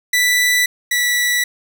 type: tone pair in turn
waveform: sawtooth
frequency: 1975.5 / 1956.2 Hz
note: B6 / B6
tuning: 0 / -17 cents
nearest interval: unison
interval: 17 cents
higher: first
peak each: -9 / -11 dBFS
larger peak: first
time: 0.13-0.66 / 0.91-1.44 s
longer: neither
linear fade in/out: 5 ms
effects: none